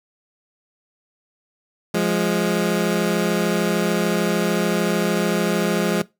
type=tone pair together; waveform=20% pulse; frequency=175.1 / 208.5 Hz; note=F3 / G#3; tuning=+5 / +7 cents; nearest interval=minor third; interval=302 cents; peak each=-16 dBFS; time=1.94-6.02 s; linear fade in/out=5 ms; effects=noise-tail reverb RT60 0.2 s tail -19 dB re dry